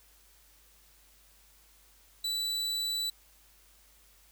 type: tone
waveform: 40% pulse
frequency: 3960 Hz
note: B7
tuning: 4 cents sharp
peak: -29 dBFS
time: 2.24-3.1 s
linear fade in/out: 5 ms
effects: added 50 Hz sine -64 dBFS peak until 4.31 s + white hiss -62 dBFS RMS until 4.31 s